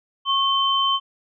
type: tone pair together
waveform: sine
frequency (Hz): 1092 / 3089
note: C#6 / G7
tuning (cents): -26 / -26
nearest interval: octave + tritone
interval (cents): 1800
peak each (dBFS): -20 / -20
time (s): 0.25-1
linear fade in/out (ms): 50
effects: none